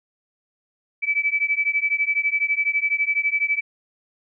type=beating tone pair; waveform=sine; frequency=2298 / 2310 Hz; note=D7 / D7; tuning=-38 / -29 cents; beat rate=12 Hz; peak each=-22 dBFS; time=1.02-3.61 s; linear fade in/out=20 ms; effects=none